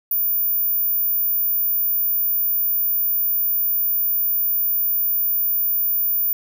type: tone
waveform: sine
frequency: 14820 Hz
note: A#9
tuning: 11 cents flat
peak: -17 dBFS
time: 0.11-6.33 s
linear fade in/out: 2 ms
effects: none